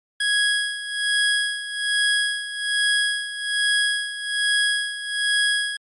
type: tone with tremolo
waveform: 25% pulse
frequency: 1661.2 Hz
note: G#6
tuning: in tune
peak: -13 dBFS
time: 0.2-5.77 s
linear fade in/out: 5 ms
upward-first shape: sine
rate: 1.2 Hz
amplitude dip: 75%
effects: MP3 48 kbps